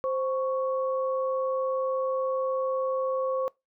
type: tone pair together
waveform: sine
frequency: 523.3 / 1110.9 Hz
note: C5 / C#6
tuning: 0 / +3 cents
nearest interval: octave + minor second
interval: 1303 cents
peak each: -26 / -32 dBFS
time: 0.04-3.48 s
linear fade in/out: 0 ms
effects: noise-tail reverb RT60 0.2 s tail -23 dB re dry